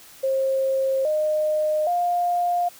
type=tone with pitch steps; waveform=sine; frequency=534 / 613.4 / 704.6 Hz; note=C5 / D#5 / F5; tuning=+35 / -25 / +15 cents; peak=-19 dBFS; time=0.23-2.69 s; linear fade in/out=10 ms; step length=820 ms; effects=white hiss -47 dBFS RMS until 2.79 s